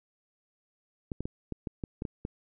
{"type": "clicks", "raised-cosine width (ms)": 3, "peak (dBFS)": -21, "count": 9, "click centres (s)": [1.118, 1.206, 1.255, 1.523, 1.672, 1.838, 2.021, 2.052, 2.251], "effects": []}